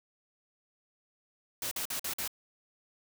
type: noise bursts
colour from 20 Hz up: white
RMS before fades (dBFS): -35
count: 5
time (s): 1.62-2.277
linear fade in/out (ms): 2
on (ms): 93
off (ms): 48
effects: none